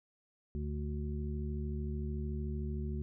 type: harmonic tone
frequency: 73.42 Hz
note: D2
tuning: in tune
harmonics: 1 / 2 / 3 / 5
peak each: -36 / -42 / -42 / -46 dBFS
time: 0.55-3.02 s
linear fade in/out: 0 ms
effects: none